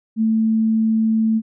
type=tone; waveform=sine; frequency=221.6 Hz; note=A3; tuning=13 cents sharp; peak=-14 dBFS; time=0.16-1.42 s; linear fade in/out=50 ms; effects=none